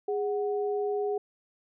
sine tone pair together, 412.2 / 740 Hz, G#4 / F#5, -13 / 0 cents, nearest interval minor seventh, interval 1013 cents, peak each -27 / -35 dBFS, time 0.08-1.18 s, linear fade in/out 5 ms, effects none

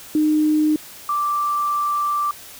sine tone pair in turn, 305.9 / 1173.1 Hz, D#4 / D6, -29 / -2 cents, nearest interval octave + major seventh, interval 2327 cents, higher second, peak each -14 / -18 dBFS, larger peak first, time 0.15-0.76 / 1.09-2.31 s, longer second, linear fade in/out 2 ms, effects white hiss -40 dBFS RMS until 2.59 s

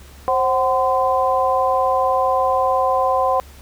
sine tone cluster, 529 / 752 / 1026 Hz, C5 / F#5 / C6, +19 / +28 / -34 cents, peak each -19 dBFS, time 0.28-3.4 s, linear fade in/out 0 ms, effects added 69 Hz sine -41 dBFS peak until 3.61 s + pink hiss -46 dBFS RMS until 3.61 s

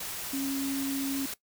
sine tone in noise, 273.3 Hz, C#4, 24 cents flat, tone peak -29 dBFS, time 0.33-1.26 s, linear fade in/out 5 ms, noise white, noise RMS -37 dBFS, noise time 0-1.34 s, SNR +5 dB, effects noise-tail reverb RT60 0.1 s tail -18 dB re dry

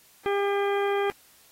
harmonic tone, 401.3 Hz, G4, 41 cents sharp, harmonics 1 / 2 / 3 / 4 / 5 / 6 / 8, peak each -24 / -30 / -34 / -36 / -38 / -40 / -42 dBFS, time 0.26-1.1 s, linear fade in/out 0 ms, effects white hiss -57 dBFS RMS until 1.51 s + AAC 48 kbps

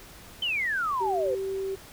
sine exponential sweep, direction down, 3136 to 481.4 Hz, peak -25 dBFS, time 0.42-1.35 s, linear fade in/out 5 ms
sine tone, 386.3 Hz, G4, 25 cents flat, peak -28 dBFS, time 1-1.76 s, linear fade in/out 20 ms
effects pink hiss -48 dBFS RMS until 1.92 s

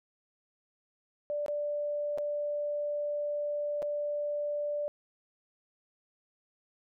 sine tone with dropouts, 587.3 Hz, D5, in tune, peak -30 dBFS, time 1.3-4.88 s, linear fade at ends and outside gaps 0 ms, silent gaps 1.462-1.482 / 2.176-2.184 / 3.821-3.827 s, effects none

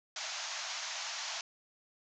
white band-pass noise, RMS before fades -40 dBFS, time 0.16-1.41 s, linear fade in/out 2 ms, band 610 to 6900 Hz, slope 96 dB/octave, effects none

